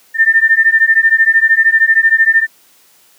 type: beating tone pair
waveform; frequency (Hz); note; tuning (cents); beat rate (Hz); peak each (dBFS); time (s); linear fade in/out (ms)
sine; 1792 / 1805; A6 / A6; +31 / +44; 13; -10; 0.14-2.47; 50
effects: white hiss -49 dBFS RMS until 3.18 s + high-pass 150 Hz 12 dB/octave